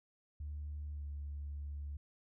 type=tone with pitch glide; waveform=sine; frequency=74 to 72.27 Hz; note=D2 to D2; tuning=+14 to -27 cents; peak=-39 dBFS; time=0.4-1.97 s; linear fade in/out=5 ms; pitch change=-41 cents; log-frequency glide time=0.92-1.04 s; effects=tanh soft clip ceiling -36 dBFS